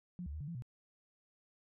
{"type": "tone with pitch steps", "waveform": "sine", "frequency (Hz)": [177.8, 71.7, 77.1, 144, 169.4, 122.7], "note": ["F3", "D2", "D#2", "D3", "E3", "B2"], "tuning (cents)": [31, -41, -15, -34, 48, -11], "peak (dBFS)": -40, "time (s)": [0.19, 0.622], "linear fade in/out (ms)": 0, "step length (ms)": 72, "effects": []}